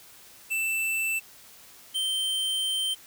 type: tone pair in turn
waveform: square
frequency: 2658 / 3120 Hz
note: E7 / G7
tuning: +14 / -9 cents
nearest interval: minor third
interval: 277 cents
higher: second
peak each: -26 dBFS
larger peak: neither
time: 0.5-1.2 / 1.94-2.95 s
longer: second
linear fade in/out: 20 ms
effects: white hiss -51 dBFS RMS until 3.06 s